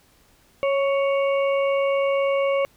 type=harmonic tone with a mistuned harmonic; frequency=557 Hz; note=C#5; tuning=8 cents sharp; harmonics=1 / 2 / 4 / 5; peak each=-19 / -29 / -31 / -36 dBFS; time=0.63-2.65 s; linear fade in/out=0 ms; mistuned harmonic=1; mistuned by=-17 cents; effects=pink hiss -58 dBFS RMS until 2.76 s